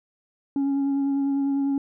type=tone with vibrato; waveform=sine; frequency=277.2 Hz; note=C#4; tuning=in tune; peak=-18 dBFS; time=0.56-1.78 s; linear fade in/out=2 ms; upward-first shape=sine; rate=10 Hz; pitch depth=15 cents each way; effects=tanh soft clip ceiling -20 dBFS